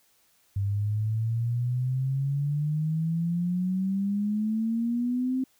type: exponential sweep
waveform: sine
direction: up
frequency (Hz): 98.1 to 262.9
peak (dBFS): -24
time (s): 0.56-5.44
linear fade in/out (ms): 5
effects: white hiss -65 dBFS RMS until 5.59 s